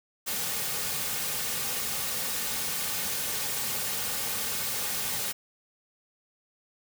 white noise with comb filter, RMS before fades -31 dBFS, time 0.26-5.33 s, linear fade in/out 20 ms, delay 3 ms, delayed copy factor -0.5, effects none

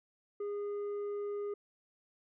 triangle tone with tanh clipping, 409.5 Hz, G#4, 24 cents flat, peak -36 dBFS, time 0.4-1.54 s, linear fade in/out 5 ms, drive 9 dB, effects none

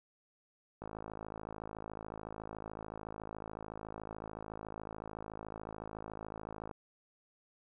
click train, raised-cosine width 1 ms, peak -29 dBFS, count 318, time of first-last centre 0.82-6.712 s, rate 53.8 Hz, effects none

